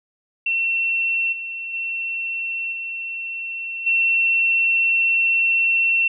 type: tone with level steps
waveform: sine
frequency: 2708 Hz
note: E7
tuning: 46 cents sharp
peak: -18 / -27 / -23 / -26 / -15 dBFS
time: 0.46-6.08 s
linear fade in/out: 5 ms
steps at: 1.32 / 1.73 / 2.72 / 3.86 s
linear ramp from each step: 10 ms
effects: none